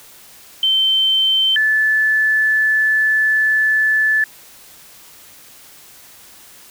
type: tone pair in turn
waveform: sine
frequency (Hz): 3100 / 1739.8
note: G7 / A6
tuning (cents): -20 / -20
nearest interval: minor seventh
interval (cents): 1000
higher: first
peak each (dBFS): -12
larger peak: neither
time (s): 0.63-1.56 / 1.56-4.24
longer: second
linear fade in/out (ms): 2
effects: white hiss -43 dBFS RMS until 6.7 s

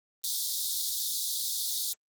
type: high-pass noise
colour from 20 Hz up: pink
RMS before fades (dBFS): -31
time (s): 0.24-1.93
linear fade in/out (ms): 0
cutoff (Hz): 3500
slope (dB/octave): 96
effects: Opus 24 kbps

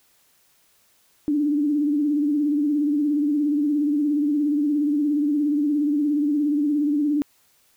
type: tone with vibrato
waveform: sine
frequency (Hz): 293.7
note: D4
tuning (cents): 0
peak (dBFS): -18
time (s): 1.28-7.22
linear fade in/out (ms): 0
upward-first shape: sine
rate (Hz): 17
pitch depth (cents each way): 64
effects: white hiss -61 dBFS RMS until 7.76 s

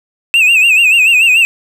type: tone with vibrato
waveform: triangle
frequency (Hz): 2630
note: E7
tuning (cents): -5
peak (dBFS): -4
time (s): 0.34-1.45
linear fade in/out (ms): 0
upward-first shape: sine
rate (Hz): 6.9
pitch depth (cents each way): 110
effects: 7-bit

